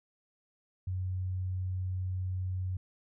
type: tone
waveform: sine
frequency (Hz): 92.5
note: F#2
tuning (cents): 0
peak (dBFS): -31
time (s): 0.87-2.77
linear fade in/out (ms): 5
effects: none